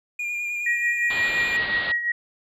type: tone with vibrato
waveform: triangle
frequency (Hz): 2417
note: D7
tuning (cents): +49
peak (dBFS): -24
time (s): 0.19-1.57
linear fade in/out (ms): 5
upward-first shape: square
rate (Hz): 9.6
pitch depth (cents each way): 16
type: tone with tremolo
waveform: sine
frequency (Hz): 1902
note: A#6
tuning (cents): +34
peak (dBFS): -19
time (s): 0.66-2.12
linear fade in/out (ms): 5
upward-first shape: sine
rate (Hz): 5.7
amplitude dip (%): 60
type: low-pass noise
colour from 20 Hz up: white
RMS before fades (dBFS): -32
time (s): 1.1-1.92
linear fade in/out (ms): 5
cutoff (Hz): 4300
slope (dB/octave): 96
effects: none